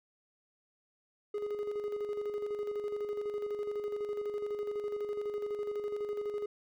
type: tone with tremolo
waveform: triangle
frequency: 415.3 Hz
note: G#4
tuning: in tune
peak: -30 dBFS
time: 1.34-6.46 s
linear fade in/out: 5 ms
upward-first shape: square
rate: 12 Hz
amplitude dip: 45%
effects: none